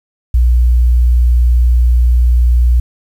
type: tone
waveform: sine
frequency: 60.4 Hz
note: B1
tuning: 38 cents flat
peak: -5 dBFS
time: 0.34-2.8 s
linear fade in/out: 5 ms
effects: tanh soft clip ceiling -2 dBFS + 7-bit